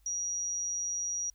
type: tone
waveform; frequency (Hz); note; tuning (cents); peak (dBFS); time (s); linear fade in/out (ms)
sine; 5760; F#8; -47; -31; 0.06-1.3; 2
effects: added 50 Hz sine -61 dBFS peak until 1.34 s + white hiss -73 dBFS RMS until 1.34 s